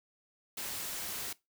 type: noise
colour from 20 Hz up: white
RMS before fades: -39 dBFS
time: 0.57-1.33 s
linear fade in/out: 5 ms
effects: noise-tail reverb RT60 0.2 s tail -20 dB re dry